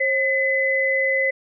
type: tone pair together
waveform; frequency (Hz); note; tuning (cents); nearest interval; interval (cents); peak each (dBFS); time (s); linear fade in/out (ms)
sine; 537 / 2019; C5 / B6; +45 / +38; octave + major seventh; 2293; -22 / -19; 0-1.31; 10
effects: none